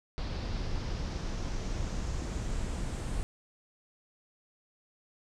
brown noise with low-pass filter sweep, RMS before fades -34 dBFS, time 0.18-3.23 s, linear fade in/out 0 ms, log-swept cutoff 4600 to 8700 Hz, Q 2.8, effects none

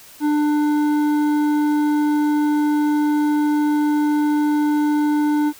sine tone with hard clipping, 297.7 Hz, D4, 24 cents sharp, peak -17 dBFS, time 0.2-5.53 s, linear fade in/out 50 ms, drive 9 dB, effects white hiss -44 dBFS RMS until 5.59 s

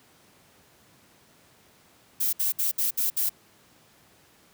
violet noise bursts, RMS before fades -25 dBFS, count 6, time 2.2-3.295 s, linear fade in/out 10 ms, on 130 ms, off 63 ms, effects pink hiss -58 dBFS RMS until 4.53 s + high-pass 100 Hz 12 dB/octave

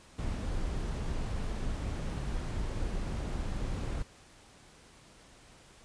brown noise, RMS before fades -34 dBFS, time 0.18-4.03 s, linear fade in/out 10 ms, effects pink hiss -57 dBFS RMS until 5.84 s + resampled to 22050 Hz

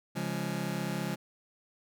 sawtooth chord, Db major, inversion none, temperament just, 138.59 / 173.24 / 207.9 Hz, Db3 / F3 / Ab3, 0 / -14 / +2 cents, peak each -33 / -31 / -32 dBFS, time 0.15-1.16 s, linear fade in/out 20 ms, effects none

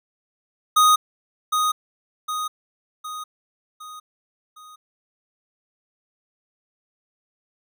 square tone with echo, 1244.5 Hz, D#6, in tune, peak -13 dBFS, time 0.76-0.96 s, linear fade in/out 10 ms, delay 760 ms, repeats 5, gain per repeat -6 dB, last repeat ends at 4.76 s, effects none

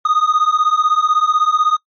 triangle beating tone pair, 1231 / 1247 Hz, D#6 / D#6, -19 / +3 cents, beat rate 16 Hz, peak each -13 dBFS, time 0.05-1.77 s, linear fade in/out 5 ms, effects noise-tail reverb RT60 0.1 s tail -23 dB re dry + MP3 32 kbps

